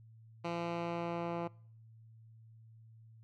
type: tone with low-pass filter sweep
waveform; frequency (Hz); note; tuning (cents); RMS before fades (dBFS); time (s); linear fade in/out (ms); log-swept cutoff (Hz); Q
10% pulse; 170.4; F3; -42; -38; 0.44-1.48; 10; 3600 to 1600; 0.74
effects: noise-tail reverb RT60 0.6 s tail -25 dB re dry + added 112 Hz sine -55 dBFS peak until 3.23 s